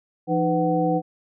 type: tone cluster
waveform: sine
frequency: 170.4 / 308.7 / 501 / 750 Hz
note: F3 / D#4 / B4 / F#5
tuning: -42 / -14 / +25 / +23 cents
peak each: -24 dBFS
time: 0.27-1.02 s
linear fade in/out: 50 ms
effects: none

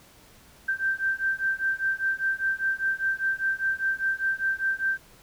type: beating tone pair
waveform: sine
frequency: 1564 / 1569 Hz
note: G6 / G6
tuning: -4 / +1 cents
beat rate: 5 Hz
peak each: -27 dBFS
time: 0.68-4.98 s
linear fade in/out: 10 ms
effects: pink hiss -54 dBFS RMS until 5.22 s

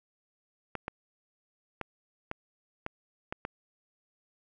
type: clicks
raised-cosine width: 0.5 ms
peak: -19 dBFS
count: 7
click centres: 0.753 / 0.881 / 1.813 / 2.314 / 2.864 / 3.325 / 3.451 s
effects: none

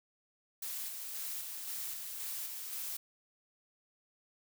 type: noise with tremolo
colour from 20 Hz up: blue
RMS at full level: -40 dBFS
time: 0.62-2.97 s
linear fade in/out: 5 ms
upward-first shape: square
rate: 1.9 Hz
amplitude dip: 30%
effects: none

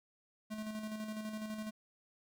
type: tone with tremolo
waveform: square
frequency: 215.6 Hz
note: A3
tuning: 35 cents flat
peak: -39 dBFS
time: 0.5-1.71 s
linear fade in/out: 20 ms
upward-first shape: square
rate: 12 Hz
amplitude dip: 40%
effects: none

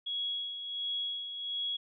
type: tone with tremolo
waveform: sine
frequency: 3332 Hz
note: G#7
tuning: 5 cents sharp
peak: -31 dBFS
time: 0.06-1.77 s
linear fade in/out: 10 ms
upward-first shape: sine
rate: 1.4 Hz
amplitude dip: 55%
effects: none

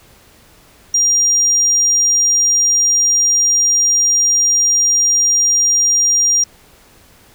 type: tone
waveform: sine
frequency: 5700 Hz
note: F8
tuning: 34 cents sharp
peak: -9 dBFS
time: 0.94-6.44 s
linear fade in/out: 5 ms
effects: tanh soft clip ceiling -5 dBFS + pink hiss -47 dBFS RMS until 7.34 s

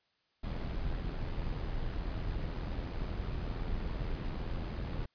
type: noise with amplitude modulation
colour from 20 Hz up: brown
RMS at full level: -34 dBFS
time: 0.43-5.06 s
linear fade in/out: 10 ms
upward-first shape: sine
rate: 83.1 Hz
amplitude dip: 45%
effects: white hiss -75 dBFS RMS until 5.14 s + resampled to 11025 Hz

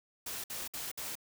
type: noise bursts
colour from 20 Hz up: white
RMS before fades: -40 dBFS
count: 4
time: 0.26-1.154 s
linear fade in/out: 5 ms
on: 180 ms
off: 58 ms
effects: none

